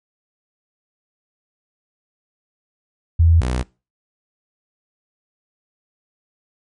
sine / sawtooth tone pair in turn, 83 / 62.18 Hz, E2 / B1, +12 / +12 cents, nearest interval perfect fourth, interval 500 cents, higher first, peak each -9 / -15 dBFS, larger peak first, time 3.19-3.41 / 3.41-3.63 s, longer neither, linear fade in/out 10 ms, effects noise-tail reverb RT60 0.3 s tail -23 dB re dry + MP3 48 kbps

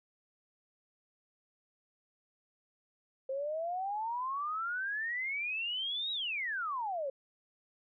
sine exponential two-way sweep, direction up then down, 523.3 to 3877 to 523.3 Hz, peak -33 dBFS, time 3.29-7.1 s, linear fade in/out 5 ms, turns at 6.12 s, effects none

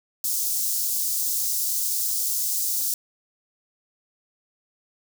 white high-pass noise, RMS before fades -25 dBFS, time 0.24-2.94 s, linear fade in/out 2 ms, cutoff 5200 Hz, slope 24 dB/octave, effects none

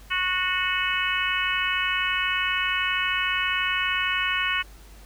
harmonic tone with a mistuned harmonic, 367.4 Hz, F#4, 12 cents flat, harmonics 3 / 4 / 5 / 6 / 7 / 8, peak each -30 / -29 / -30 / -30 / -29 / -29 dBFS, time 0.1-4.63 s, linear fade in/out 20 ms, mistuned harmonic 8, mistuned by +16 cents, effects added 50 Hz sine -45 dBFS peak until 5.05 s + pink hiss -52 dBFS RMS until 5.05 s

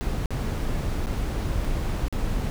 brown noise with dropouts, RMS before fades -26 dBFS, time 0.01-2.5 s, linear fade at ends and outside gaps 0 ms, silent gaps 0.258-0.306 / 1.06-1.069 / 1.646-1.65 / 2.083-2.126 s, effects none

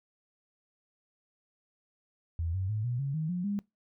sine tone with pitch steps, 83.3 / 94.59 / 107.4 / 121.96 / 138.48 / 157.25 / 178.56 / 202.8 Hz, E2 / F#2 / A2 / B2 / C#3 / D#3 / F3 / G#3, +19 / +39 / -41 / -21 / -1 / +19 / +39 / -41 cents, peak -29 dBFS, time 2.39-3.59 s, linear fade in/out 0 ms, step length 150 ms, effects noise-tail reverb RT60 0.2 s tail -23 dB re dry

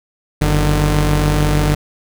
sawtooth tone pair together, 47.69 / 150 Hz, G1 / D3, -47 / +37 cents, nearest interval octave + minor sixth, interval 1984 cents, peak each -11 dBFS, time 0.41-1.75 s, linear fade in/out 10 ms, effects none

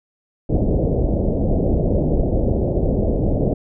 pink low-pass noise, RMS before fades -18 dBFS, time 0.49-3.54 s, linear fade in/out 10 ms, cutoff 640 Hz, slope 48 dB/octave, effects none

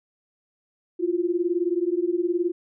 sine beating tone pair, 339.9 / 358.9 Hz, F4 / F4, -47 / +47 cents, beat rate 19 Hz, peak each -24 / -24 dBFS, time 0.99-2.52 s, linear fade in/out 20 ms, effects none

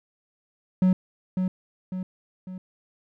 triangle tone with echo, 185 Hz, F#3, in tune, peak -14 dBFS, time 0.82-0.93 s, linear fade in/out 2 ms, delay 550 ms, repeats 3, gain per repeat -6 dB, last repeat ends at 2.58 s, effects none

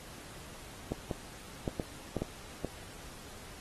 clicks, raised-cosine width 2 ms, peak -19 dBFS, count 7, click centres 0.92 / 1.112 / 1.678 / 1.798 / 2.167 / 2.22 / 2.647 s, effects pink hiss -50 dBFS RMS until 3.6 s + AAC 32 kbps

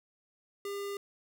square tone, 401.6 Hz, G4, 42 cents sharp, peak -36 dBFS, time 0.65-0.97 s, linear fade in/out 2 ms, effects none

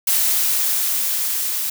blue noise with level ramp, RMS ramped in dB -17 to -23 dBFS, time 0.07-1.7 s, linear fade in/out 5 ms, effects none

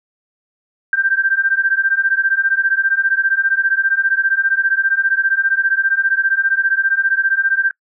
sine beating tone pair, 1568 / 1583 Hz, G6 / G6, 0 / +17 cents, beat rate 15 Hz, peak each -16 / -16 dBFS, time 0.93-7.71 s, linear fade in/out 2 ms, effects noise-tail reverb RT60 0.1 s tail -25 dB re dry

